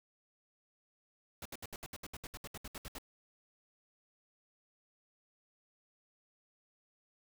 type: noise bursts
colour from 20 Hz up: pink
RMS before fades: -45 dBFS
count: 16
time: 1.42-2.984 s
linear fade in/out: 2 ms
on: 34 ms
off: 68 ms
effects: none